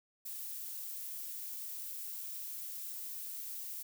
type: noise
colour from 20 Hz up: violet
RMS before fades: -43 dBFS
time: 0.25-3.83 s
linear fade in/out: 10 ms
effects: none

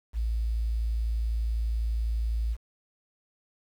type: tone with quantisation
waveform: sine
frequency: 56 Hz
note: A1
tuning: 31 cents sharp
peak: -25 dBFS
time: 0.13-2.57 s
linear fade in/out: 50 ms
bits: 9
effects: none

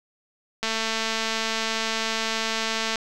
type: click train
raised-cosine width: 0.2 ms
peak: -9 dBFS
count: 520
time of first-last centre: 0.63-2.957 s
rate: 223 Hz
effects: none

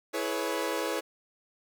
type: chord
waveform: sawtooth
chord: C# minor seventh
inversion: first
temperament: equal with one note detuned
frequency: 329.6 / 422.8 / 493.9 / 554.4 Hz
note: E4 / G#4 / B4 / C#5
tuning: 0 / +31 / 0 / 0 cents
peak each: -31 dBFS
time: 0.13-1.01 s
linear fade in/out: 20 ms
effects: 10-bit

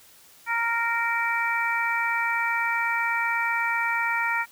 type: harmonic tone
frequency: 464.1 Hz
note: A#4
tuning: 8 cents flat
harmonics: 2 / 3 / 4 / 5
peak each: -28 / -28 / -28 / -28 dBFS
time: 0.46-4.46 s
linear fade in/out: 50 ms
effects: white hiss -53 dBFS RMS until 4.51 s

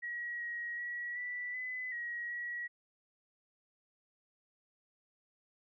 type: tone with pitch steps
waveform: sine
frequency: 1909 / 1896 / 1922 / 1967 / 2010 / 1901 / 1918 Hz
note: A#6 / A#6 / B6 / B6 / B6 / A#6 / A#6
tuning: +41 / +29 / -48 / -7 / +30 / +33 / +49 cents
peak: -37 dBFS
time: 0.02-2.68 s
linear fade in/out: 20 ms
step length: 380 ms
effects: none

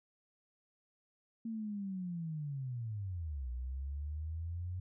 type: linear two-way sweep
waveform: sine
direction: down then up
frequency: 229.6 to 60.2 to 91.9 Hz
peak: -37 dBFS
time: 1.45-4.8 s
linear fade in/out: 5 ms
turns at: 3.5 s
effects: none

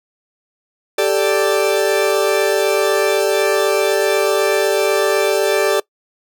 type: chord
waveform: 40% pulse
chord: G suspended second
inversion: none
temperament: equal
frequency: 392 / 440 / 587.3 Hz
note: G4 / A4 / D5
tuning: 0 / 0 / 0 cents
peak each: -17 dBFS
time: 0.98-5.8 s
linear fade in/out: 5 ms
effects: noise-tail reverb RT60 0.1 s tail -22 dB re dry

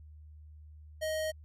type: tone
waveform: square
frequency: 627 Hz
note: D#5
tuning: 13 cents sharp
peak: -32 dBFS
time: 1.01-1.32 s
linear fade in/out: 20 ms
effects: added 76 Hz sine -49 dBFS peak until 1.44 s + resampled to 32000 Hz

